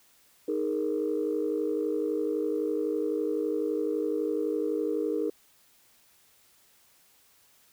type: chord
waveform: sine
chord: D# suspended fourth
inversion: none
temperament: just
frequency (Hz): 311.1 / 414.8 / 466.7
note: D#4 / G#4 / A#4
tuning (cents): 0 / -2 / +2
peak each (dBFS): -30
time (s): 0.48-5.3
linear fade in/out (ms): 5
effects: tanh soft clip ceiling -18 dBFS + white hiss -62 dBFS RMS until 7.72 s